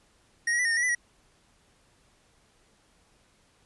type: tone with pitch steps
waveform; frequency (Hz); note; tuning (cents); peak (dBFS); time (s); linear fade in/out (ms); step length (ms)
square; 1871 / 1904 / 1980 / 1848 / 1825 / 1924 / 1996 / 1914; A#6 / A#6 / B6 / A#6 / A#6 / B6 / B6 / A#6; +6 / +36 / +4 / -16 / -37 / -46 / +18 / +45; -24; 0.47-0.95; 5; 60
effects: pink hiss -64 dBFS RMS until 3.65 s + resampled to 24000 Hz